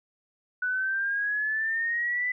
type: exponential sweep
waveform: sine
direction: up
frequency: 1480 to 2003 Hz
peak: -25 dBFS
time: 0.62-2.32 s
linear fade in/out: 5 ms
effects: none